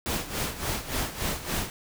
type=noise with tremolo; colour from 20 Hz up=pink; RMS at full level=-28 dBFS; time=0.06-1.7 s; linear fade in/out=0 ms; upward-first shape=sine; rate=3.5 Hz; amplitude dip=75%; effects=none